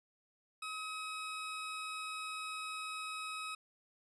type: tone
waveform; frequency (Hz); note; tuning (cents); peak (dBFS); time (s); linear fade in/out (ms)
20% pulse; 1273; D#6; +39; -35; 0.62-3.55; 5
effects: resampled to 24000 Hz